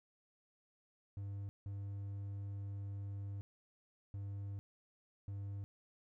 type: tone bursts at uneven times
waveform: triangle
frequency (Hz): 99.8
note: G2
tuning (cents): +32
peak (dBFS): -39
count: 4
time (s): 1.17-1.49 / 1.66-3.41 / 4.14-4.59 / 5.28-5.64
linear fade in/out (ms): 0
effects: none